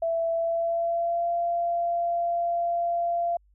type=tone with pitch glide; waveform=sine; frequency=664 to 687.8 Hz; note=E5 to F5; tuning=+12 to -27 cents; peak=-23 dBFS; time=0.02-3.37 s; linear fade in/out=5 ms; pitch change=+61 cents; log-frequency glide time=0.31-1.3 s; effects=added 50 Hz sine -58 dBFS peak until 3.54 s